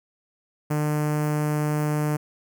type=tone with notch filter; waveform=sawtooth; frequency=150.3 Hz; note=D3; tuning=40 cents sharp; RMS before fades=-24 dBFS; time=0.7-2.17 s; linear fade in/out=10 ms; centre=3700 Hz; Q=0.63; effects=none